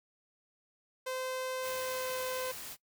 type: tone with pitch glide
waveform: sawtooth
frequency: 516 to 513 Hz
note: C5 to C5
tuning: -24 to -34 cents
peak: -31 dBFS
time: 1.06-2.52 s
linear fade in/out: 10 ms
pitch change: -10 cents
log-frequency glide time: 1.66-2.22 s
type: noise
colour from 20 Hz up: white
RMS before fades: -44 dBFS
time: 1.61-2.77 s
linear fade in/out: 50 ms
effects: noise-tail reverb RT60 0.1 s tail -20 dB re dry